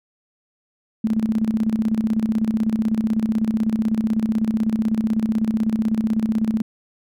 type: tone with tremolo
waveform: sine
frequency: 220 Hz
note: A3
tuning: in tune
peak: -15 dBFS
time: 1.04-6.62 s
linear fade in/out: 5 ms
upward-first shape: square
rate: 16 Hz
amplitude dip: 65%
effects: none